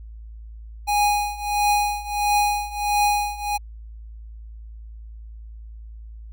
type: tone with tremolo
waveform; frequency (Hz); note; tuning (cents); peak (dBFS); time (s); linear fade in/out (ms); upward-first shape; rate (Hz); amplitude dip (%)
square; 826; G#5; -10; -16; 0.87-3.58; 20; triangle; 1.5; 90
effects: added 55 Hz sine -36 dBFS peak until 6.32 s